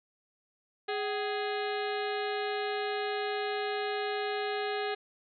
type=harmonic tone with a mistuned harmonic; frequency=415.3 Hz; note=G#4; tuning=in tune; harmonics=1 / 2 / 3 / 4 / 5 / 6 / 7 / 8 / 9 / 10; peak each=-33 / -36 / -43 / -40 / -44 / -46 / -46 / -48 / -47 / -47 dBFS; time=0.88-4.95 s; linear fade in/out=10 ms; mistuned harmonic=2; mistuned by=-140 cents; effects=none